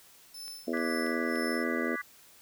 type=tone with tremolo; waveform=sawtooth; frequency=5274 Hz; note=E8; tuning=in tune; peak=-37 dBFS; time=0.34-1.64 s; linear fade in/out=5 ms; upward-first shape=sine; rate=2 Hz; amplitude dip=90%
type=click train; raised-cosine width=0.2 ms; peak=-32 dBFS; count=4; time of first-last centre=0.48-1.357 s; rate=3.42 Hz
type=harmonic tone; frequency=82.5 Hz; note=E2; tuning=2 cents sharp; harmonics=3 / 4 / 5 / 6 / 7 / 8; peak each=-33 / -35 / -37 / -39 / -40 / -41 dBFS; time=0.67-1.96 s; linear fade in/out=10 ms
type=chord; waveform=sine; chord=G# half-diminished seventh; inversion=second; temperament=equal; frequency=1174.7 / 1480 / 1661.2 / 1975.5 Hz; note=D6 / F#6 / G#6 / B6; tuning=0 / 0 / 0 / 0 cents; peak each=-40 / -42 / -40 / -36 dBFS; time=0.73-2.02 s; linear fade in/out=10 ms
effects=white hiss -57 dBFS RMS until 2.41 s